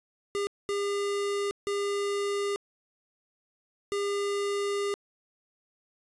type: tone bursts at uneven times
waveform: square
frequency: 403.6 Hz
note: G#4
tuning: 49 cents flat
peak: -28 dBFS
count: 4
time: 0.35-0.47 / 0.69-1.51 / 1.67-2.56 / 3.92-4.94 s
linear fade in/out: 0 ms
effects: resampled to 24000 Hz + 11-bit